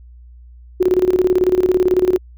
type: tone with tremolo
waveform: sine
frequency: 365.7 Hz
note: F#4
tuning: 20 cents flat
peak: -9 dBFS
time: 0.8-2.18 s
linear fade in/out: 10 ms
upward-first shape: square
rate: 18 Hz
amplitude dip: 75%
effects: added 60 Hz sine -38 dBFS peak until 2.37 s